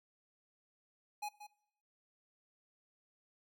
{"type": "tone with echo", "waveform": "square", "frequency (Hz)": 834, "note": "G#5", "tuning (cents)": 7, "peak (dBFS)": -39, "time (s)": [1.22, 1.29], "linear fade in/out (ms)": 10, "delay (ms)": 180, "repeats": 1, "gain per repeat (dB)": -11, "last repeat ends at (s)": 1.47, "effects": ["noise-tail reverb RT60 0.7 s tail -20 dB re dry"]}